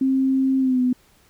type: tone with pitch glide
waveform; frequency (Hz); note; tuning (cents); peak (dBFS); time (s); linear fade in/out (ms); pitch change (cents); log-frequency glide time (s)
sine; 265.5 to 250.9; C4 to B3; +25 to +28; -16; 0.01-0.93; 5; -97; 0.59-0.81
effects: pink hiss -57 dBFS RMS until 1.29 s

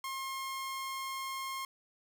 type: tone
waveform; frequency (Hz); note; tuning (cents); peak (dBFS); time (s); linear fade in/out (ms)
sawtooth; 1070; C6; +38; -33; 0.04-1.65; 2
effects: none

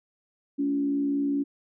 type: tone with frequency modulation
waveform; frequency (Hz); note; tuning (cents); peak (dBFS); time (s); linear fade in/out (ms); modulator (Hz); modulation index
sine; 282.3; C#4; +32; -23; 0.58-1.44; 20; 64.4; 0.41
effects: none

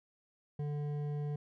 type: tone with hard clipping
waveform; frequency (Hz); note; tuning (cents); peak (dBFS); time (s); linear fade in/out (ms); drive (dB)
sine; 146.83; D3; 0; -36; 0.59-1.36; 5; 9
effects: none

